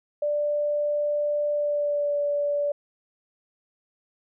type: tone with pitch glide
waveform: sine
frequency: 589 to 579.2 Hz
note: D5 to D5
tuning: +5 to -24 cents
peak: -22 dBFS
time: 0.22-2.72 s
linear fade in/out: 5 ms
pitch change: -29 cents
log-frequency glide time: 1.51-2.17 s
effects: none